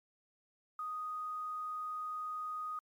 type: tone with quantisation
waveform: sine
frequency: 1244.5 Hz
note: D#6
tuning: in tune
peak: -37 dBFS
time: 0.79-2.79 s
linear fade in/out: 2 ms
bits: 11
effects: MP3 96 kbps